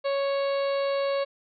harmonic tone, 554.4 Hz, C#5, in tune, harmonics 1 / 2 / 3 / 4 / 5 / 6 / 7 / 8, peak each -24 / -34 / -42 / -41 / -43 / -48 / -43 / -43 dBFS, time 0.04-1.25 s, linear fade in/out 20 ms, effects none

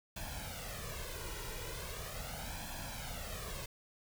pink noise with flanger, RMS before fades -43 dBFS, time 0.16-3.66 s, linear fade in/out 5 ms, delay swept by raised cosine 1.2 to 2.09 ms, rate 0.39 Hz, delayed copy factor +0.75, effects none

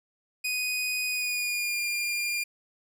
sawtooth tone with pitch glide, 2489 to 2404 Hz, D#7 to D7, 0 to +40 cents, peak -24 dBFS, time 0.44-2.44 s, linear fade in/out 10 ms, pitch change -60 cents, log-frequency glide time 1.07-1.8 s, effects none

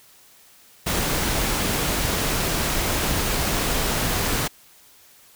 pink noise, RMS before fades -23 dBFS, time 0.86-4.48 s, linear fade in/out 10 ms, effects white hiss -52 dBFS RMS until 5.35 s

